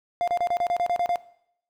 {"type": "tone bursts", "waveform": "triangle", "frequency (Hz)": 700, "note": "F5", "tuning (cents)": 4, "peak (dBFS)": -19, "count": 10, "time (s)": [0.21, 1.158], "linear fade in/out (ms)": 0, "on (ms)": 66, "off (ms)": 32, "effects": ["noise-tail reverb RT60 0.7 s tail -18 dB re dry"]}